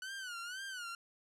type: tone with vibrato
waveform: sawtooth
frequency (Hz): 1480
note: F#6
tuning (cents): 0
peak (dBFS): -38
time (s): 0.02-0.95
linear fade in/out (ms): 2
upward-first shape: sine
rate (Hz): 2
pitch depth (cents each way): 130
effects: low-pass 10000 Hz 12 dB/octave